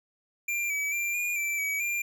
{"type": "tone with pitch steps", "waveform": "square", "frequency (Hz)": [2379, 2287, 2371, 2428, 2336, 2275, 2388], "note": ["D7", "D7", "D7", "D#7", "D7", "C#7", "D7"], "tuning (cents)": [22, -47, 16, -43, -10, 44, 28], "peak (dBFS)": -28, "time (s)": [0.48, 2.02], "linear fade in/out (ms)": 5, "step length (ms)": 220, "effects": []}